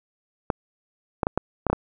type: clicks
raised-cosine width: 1 ms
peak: -7 dBFS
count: 7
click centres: 0.502 / 1.232 / 1.269 / 1.376 / 1.667 / 1.7 / 1.73 s
effects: none